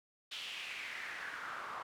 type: noise with band-pass filter sweep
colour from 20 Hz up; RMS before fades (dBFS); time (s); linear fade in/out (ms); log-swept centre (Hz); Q
pink; -44; 0.31-1.83; 10; 3300 to 1100; 3.4
effects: none